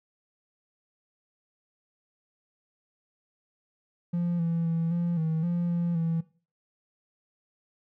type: tone with pitch steps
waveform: triangle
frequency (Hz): 173.3 / 167.2 / 165.4 / 172.2 / 160 / 173.3 / 171.9 / 164.9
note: F3 / E3 / E3 / F3 / D#3 / F3 / F3 / E3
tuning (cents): -13 / +25 / +6 / -24 / +49 / -13 / -27 / +1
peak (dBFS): -22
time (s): 4.13-6.21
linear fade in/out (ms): 10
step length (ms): 260
effects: noise-tail reverb RT60 0.4 s tail -21 dB re dry + tanh soft clip ceiling -19 dBFS